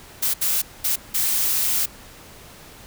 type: noise bursts at uneven times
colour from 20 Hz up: blue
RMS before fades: -21 dBFS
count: 4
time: 0.22-0.34 / 0.41-0.62 / 0.84-0.96 / 1.14-1.86 s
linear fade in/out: 10 ms
effects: pink hiss -44 dBFS RMS until 2.86 s